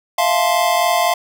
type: chord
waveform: square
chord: F major seventh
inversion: third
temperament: just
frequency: 654.8 / 698.5 / 873.1 / 1047.7 Hz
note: E5 / F5 / A5 / C6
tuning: -12 / 0 / -14 / +2 cents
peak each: -22 / -17 / -23 / -21 dBFS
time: 0.18-1.14 s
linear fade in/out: 5 ms
effects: none